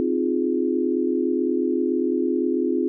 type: chord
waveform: sine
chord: F minor seventh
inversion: second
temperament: equal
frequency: 261.6 / 311.1 / 349.2 / 415.3 Hz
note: C4 / Eb4 / F4 / Ab4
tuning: 0 / 0 / 0 / 0 cents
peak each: -24 / -27 / -23 / -27 dBFS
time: 0-2.88 s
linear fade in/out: 0 ms
effects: none